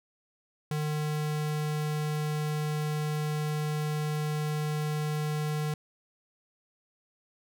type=tone; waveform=square; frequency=151.5 Hz; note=D#3; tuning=46 cents flat; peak=-29 dBFS; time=0.71-5.74 s; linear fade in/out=2 ms; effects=none